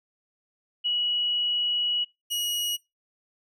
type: tone pair in turn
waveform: sine / sawtooth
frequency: 2925 / 2901 Hz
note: F#7 / F#7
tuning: -21 / -35 cents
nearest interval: unison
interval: 14 cents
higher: first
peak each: -23 dBFS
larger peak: neither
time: 0.84-2.05 / 2.3-2.77 s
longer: first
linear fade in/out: 20 ms
effects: noise-tail reverb RT60 0.2 s tail -22 dB re dry